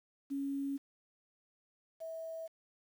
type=tone pair in turn; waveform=sine; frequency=277.2 / 650.4 Hz; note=C#4 / E5; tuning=0 / -23 cents; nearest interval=octave + minor third; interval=1477 cents; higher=second; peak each=-34 / -40 dBFS; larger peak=first; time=0.3-0.78 / 2-2.48 s; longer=neither; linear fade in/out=20 ms; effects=10-bit